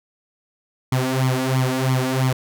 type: tone with flanger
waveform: sawtooth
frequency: 130 Hz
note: C3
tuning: 11 cents flat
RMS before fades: -20 dBFS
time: 0.92-2.33 s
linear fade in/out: 5 ms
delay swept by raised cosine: 0.9 to 3.6 ms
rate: 3 Hz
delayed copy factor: +0.8
effects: none